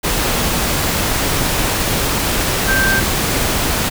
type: tone in noise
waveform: sine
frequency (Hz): 1568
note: G6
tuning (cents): 0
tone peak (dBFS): -14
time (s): 2.67-3.01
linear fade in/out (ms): 20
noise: pink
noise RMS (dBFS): -17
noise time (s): 0.03-3.9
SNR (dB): 0
effects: none